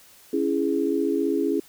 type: chord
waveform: sine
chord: C# minor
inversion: none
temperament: just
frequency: 277.2 / 332.6 / 415.8 Hz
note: C#4 / E4 / G#4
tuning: 0 / +16 / +2 cents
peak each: -25 dBFS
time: 0.33-1.6 s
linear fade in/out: 5 ms
effects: white hiss -52 dBFS RMS until 1.68 s